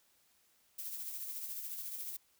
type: noise with tremolo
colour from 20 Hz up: violet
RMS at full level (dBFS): -41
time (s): 0.78-2.17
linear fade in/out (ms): 10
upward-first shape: sine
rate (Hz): 14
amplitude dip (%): 40
effects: white hiss -71 dBFS RMS until 2.39 s